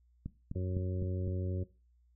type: click train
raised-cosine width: 5 ms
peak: -26 dBFS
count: 5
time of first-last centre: 0.26-1.278 s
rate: 3.93 Hz
type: harmonic tone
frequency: 92 Hz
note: F#2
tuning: 9 cents flat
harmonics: 1 / 2 / 3 / 4 / 5 / 6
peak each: -33 / -41 / -46 / -42 / -49 / -48 dBFS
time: 0.55-1.64 s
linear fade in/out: 10 ms
effects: noise-tail reverb RT60 0.3 s tail -18 dB re dry + added 60 Hz sine -64 dBFS peak until 2.15 s